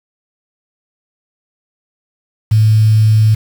sine tone with quantisation, 108.8 Hz, A2, 19 cents flat, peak -6 dBFS, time 2.51-3.35 s, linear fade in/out 10 ms, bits 5, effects none

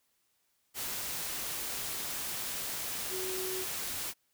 sine tone in noise, 373.4 Hz, F#4, 16 cents sharp, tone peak -37 dBFS, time 3.09-3.66 s, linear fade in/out 50 ms, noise white, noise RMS -37 dBFS, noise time 0.74-4.14 s, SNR -3 dB, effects white hiss -75 dBFS RMS until 4.33 s

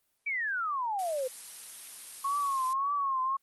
sine exponential sweep, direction down, 2350 to 497.2 Hz, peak -29 dBFS, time 0.26-1.28 s, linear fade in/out 10 ms
blue noise, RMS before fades -41 dBFS, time 0.99-2.73 s, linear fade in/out 0 ms
sine tone with vibrato, 1093 Hz, C#6, 25 cents flat, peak -27 dBFS, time 2.24-3.37 s, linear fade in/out 10 ms, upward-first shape triangle, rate 1.8 Hz, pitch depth 110 cents each way
effects white hiss -75 dBFS RMS until 3.42 s + Opus 32 kbps

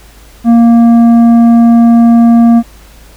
sine tone with tanh clipping, 233.1 Hz, A#3, in tune, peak -3 dBFS, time 0.44-2.63 s, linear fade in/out 50 ms, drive 8 dB, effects added 52 Hz sine -36 dBFS peak until 3.16 s + pink hiss -40 dBFS RMS until 3.16 s

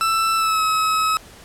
40% pulse tone with pitch glide, 1327 to 1284 Hz, E6 to E6, +11 to -46 cents, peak -16 dBFS, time 0.01-1.17 s, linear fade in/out 0 ms, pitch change -57 cents, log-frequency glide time 0.36-0.62 s, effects pink hiss -44 dBFS RMS until 1.44 s + low-pass 12000 Hz 12 dB/octave

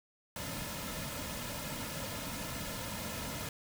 pink noise with comb filter, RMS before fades -40 dBFS, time 0.36-3.49 s, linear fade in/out 2 ms, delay 2.6 ms, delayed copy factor -0.6, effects none

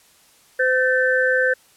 sine tone cluster, 513 / 1539 / 1765 Hz, C5 / G6 / A6, -34 / -32 / +5 cents, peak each -19 / -19 / -22 dBFS, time 0.59-1.54 s, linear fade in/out 10 ms, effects white hiss -54 dBFS RMS until 1.76 s + low-pass 12000 Hz 12 dB/octave

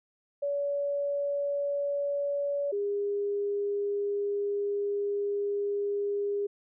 sine tone pair in turn, 569 / 406 Hz, C#5 / G#4, +45 / -39 cents, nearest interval tritone, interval 584 cents, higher first, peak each -27 dBFS, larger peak neither, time 0.42-2.72 / 2.72-6.47 s, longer second, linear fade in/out 10 ms, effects none

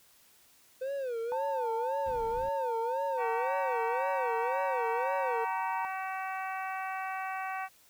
triangle tone with vibrato, 505 Hz, B4, 39 cents sharp, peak -30 dBFS, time 0.81-5.45 s, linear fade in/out 10 ms, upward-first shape sine, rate 1.9 Hz, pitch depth 180 cents each way
sine tone with pitch glide, 892 to 931.5 Hz, A5 to A#5, +23 to -2 cents, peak -32 dBFS, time 1.32-5.85 s, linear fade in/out 0 ms, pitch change +75 cents, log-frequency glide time 2.01-4.24 s
brown noise, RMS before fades -46 dBFS, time 2.06-2.49 s, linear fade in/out 5 ms
harmonic tone, 380 Hz, F#4, 46 cents sharp, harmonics 2 / 3 / 4 / 5 / 6 / 7, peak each -36 / -40 / -42 / -44 / -46 / -47 dBFS, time 3.17-7.69 s, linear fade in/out 50 ms
effects white hiss -62 dBFS RMS until 7.89 s

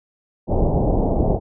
pink low-pass noise, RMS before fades -18 dBFS, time 0.47-1.4 s, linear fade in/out 50 ms, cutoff 800 Hz, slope 48 dB/octave, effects none

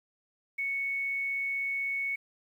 sine tone, 2216 Hz, C#7, 1 cent flat, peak -29 dBFS, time 0.58-2.16 s, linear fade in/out 10 ms, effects 10-bit

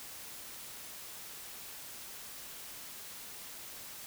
silence, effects white hiss -47 dBFS RMS until 4.06 s

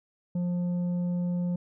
triangle tone with tanh clipping, 176.6 Hz, F3, 20 cents sharp, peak -27 dBFS, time 0.35-1.56 s, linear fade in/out 5 ms, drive 10 dB, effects none

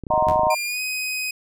clicks, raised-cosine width 3 ms, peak -19 dBFS, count 12, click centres 0.037 / 0.068 / 0.104 / 0.138 / 0.178 / 0.225 / 0.27 / 0.316 / 0.359 / 0.394 / 0.434 / 0.469 s
sine chord, C half-diminished seventh, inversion first, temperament equal, 622.3 / 740 / 932.3 / 1046.5 Hz, Eb5 / Gb5 / Bb5 / C6, 0 / 0 / 0 / 0 cents, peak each -20 / -23 / -20 / -25 dBFS, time 0.1-0.55 s, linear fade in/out 10 ms
sawtooth tone with exponential decay, 82.5 Hz, E2, 2 cents sharp, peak -19 dBFS, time 0.28-0.44 s, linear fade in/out 5 ms, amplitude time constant 33 ms
sawtooth tone with pitch glide, 2400 to 2511 Hz, D7 to D#7, +37 to +15 cents, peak -21 dBFS, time 0.5-1.31 s, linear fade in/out 5 ms, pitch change +78 cents, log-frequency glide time 0.65-0.8 s
effects none

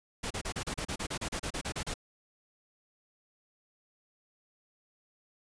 pink noise bursts, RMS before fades -35 dBFS, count 16, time 0.23-1.941 s, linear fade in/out 10 ms, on 76 ms, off 33 ms, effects resampled to 22050 Hz

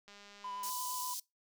click train, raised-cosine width 0.2 ms, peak -38 dBFS, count 126, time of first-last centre 0.08-0.696 s, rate 203 Hz
triangle tone with vibrato, 1000 Hz, B5, 21 cents sharp, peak -38 dBFS, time 0.44-1.14 s, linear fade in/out 5 ms, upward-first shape sine, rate 8.5 Hz, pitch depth 17 cents each way
pink high-pass noise, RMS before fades -41 dBFS, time 0.63-1.2 s, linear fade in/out 5 ms, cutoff 4800 Hz, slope 24 dB/octave
effects noise-tail reverb RT60 0.2 s tail -23 dB re dry

